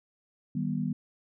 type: chord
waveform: sine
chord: Eb augmented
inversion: none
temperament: just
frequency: 155.56 / 194.45 / 243.1 Hz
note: Eb3 / G3 / B3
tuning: 0 / -14 / -27 cents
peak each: -32 dBFS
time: 0.55-0.93 s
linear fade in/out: 5 ms
effects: none